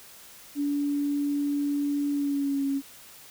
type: tone with pitch glide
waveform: sine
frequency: 287.2 to 276.1 Hz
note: D4 to C#4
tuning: -39 to -7 cents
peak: -24 dBFS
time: 0.55-2.82 s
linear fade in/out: 50 ms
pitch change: -68 cents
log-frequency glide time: 2.11-2.65 s
effects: white hiss -49 dBFS RMS until 3.3 s